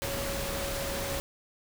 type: tone in noise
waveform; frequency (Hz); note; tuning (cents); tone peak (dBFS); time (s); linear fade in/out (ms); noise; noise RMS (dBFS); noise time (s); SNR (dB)
sine; 554; C#5; -1; -36; 0.02-1.2; 0; pink; -34; 0.02-1.2; -5
effects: none